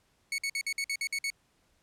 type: tone bursts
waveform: sawtooth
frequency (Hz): 2217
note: C#7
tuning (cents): 0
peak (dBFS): -26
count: 9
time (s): 0.32-1.302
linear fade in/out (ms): 2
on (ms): 62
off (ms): 53
effects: pink hiss -70 dBFS RMS until 1.82 s + low-pass 11000 Hz 12 dB/octave